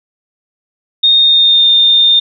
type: tone with pitch glide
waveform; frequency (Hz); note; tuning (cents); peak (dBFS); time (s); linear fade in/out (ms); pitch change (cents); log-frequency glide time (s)
sine; 3688 to 3629; A#7 to A#7; -19 to -47; -5; 1.03-2.2; 10; -28; 1.17-1.68
effects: none